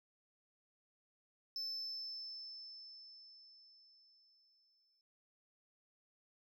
sine tone with exponential decay, 5274 Hz, E8, in tune, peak -36 dBFS, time 1.56-5.01 s, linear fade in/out 1 ms, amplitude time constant 750 ms, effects tanh soft clip ceiling -38 dBFS

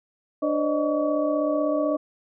sine tone cluster, 295.3 / 516 / 582 / 618 / 1133 Hz, D4 / C5 / D5 / D#5 / C#6, +10 / -24 / -16 / -12 / +37 cents, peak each -25 / -32 / -30 / -24 / -33 dBFS, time 0.42-1.97 s, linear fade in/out 10 ms, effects none

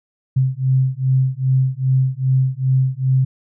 sine beating tone pair, 130 / 132.5 Hz, C3 / C3, -11 / +22 cents, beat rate 2.5 Hz, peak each -17 dBFS, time 0.36-3.25 s, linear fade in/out 10 ms, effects none

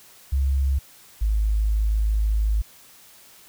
sine tone pair in turn, 67.8 / 53.01 Hz, C#2 / G#1, -38 / +36 cents, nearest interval major third, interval 426 cents, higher first, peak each -18 dBFS, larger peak neither, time 0.32-0.79 / 1.21-2.62 s, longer second, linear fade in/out 10 ms, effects white hiss -50 dBFS RMS until 3.48 s

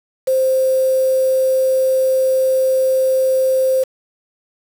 sine tone with quantisation, 523.3 Hz, C5, in tune, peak -12 dBFS, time 0.27-3.84 s, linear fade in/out 10 ms, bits 5, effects none

